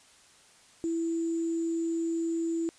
sine tone with sample-and-hold, 331 Hz, E4, 7 cents sharp, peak -27 dBFS, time 0.84-2.69 s, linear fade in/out 0 ms, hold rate 7350 Hz, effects white hiss -58 dBFS RMS until 2.78 s + resampled to 22050 Hz

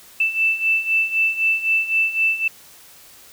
sine beating tone pair, 2648 / 2651.9 Hz, E7 / E7, +7 / +10 cents, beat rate 3.9 Hz, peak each -22 / -18 dBFS, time 0.2-2.48 s, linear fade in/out 5 ms, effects white hiss -46 dBFS RMS until 3.32 s

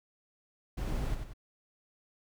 brown noise with echo, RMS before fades -34 dBFS, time 0.77-1.15 s, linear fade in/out 10 ms, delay 93 ms, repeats 2, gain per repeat -6 dB, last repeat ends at 1.336 s, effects none

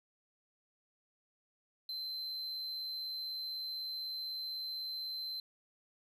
triangle tone, 4088 Hz, C8, 41 cents flat, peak -37 dBFS, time 1.89-5.4 s, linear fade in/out 2 ms, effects none

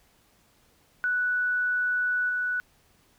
sine tone with level steps, 1480 Hz, F#6, in tune, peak -23 / -25 dBFS, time 1.04-2.6 s, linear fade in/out 0 ms, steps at 2.29 s, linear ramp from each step 5 ms, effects pink hiss -63 dBFS RMS until 3.18 s

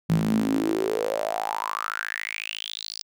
sawtooth tone with high-pass filter sweep, 53.9 Hz, A1, 35 cents flat, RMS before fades -27 dBFS, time 0.09-3.03 s, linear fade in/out 10 ms, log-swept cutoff 160 to 5100 Hz, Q 8.3, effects none

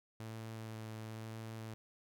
sawtooth tone with vibrato, 110.9 Hz, A2, 14 cents sharp, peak -40 dBFS, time 0.2-1.74 s, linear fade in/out 0 ms, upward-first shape sine, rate 1 Hz, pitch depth 14 cents each way, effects none

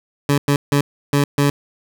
20% pulse tone bursts at uneven times, 142.6 Hz, C#3, 49 cents sharp, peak -8 dBFS, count 5, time 0.29-0.38 / 0.48-0.56 / 0.72-0.81 / 1.13-1.24 / 1.38-1.5 s, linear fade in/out 2 ms, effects none

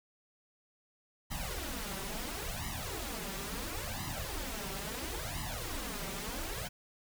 pink noise with flanger, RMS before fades -39 dBFS, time 1.3-6.69 s, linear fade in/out 20 ms, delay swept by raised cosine 1 to 5.2 ms, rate 0.73 Hz, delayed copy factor +0.95, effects none

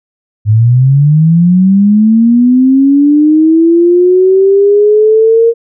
sine linear sweep, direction up, 103.2 to 466.2 Hz, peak -3 dBFS, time 0.45-5.54 s, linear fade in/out 50 ms, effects none

